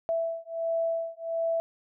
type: beating tone pair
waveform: sine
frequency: 661 / 662.4 Hz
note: E5 / E5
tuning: +5 / +8 cents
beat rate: 1.4 Hz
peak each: -30 / -30 dBFS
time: 0.09-1.6 s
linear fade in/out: 0 ms
effects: none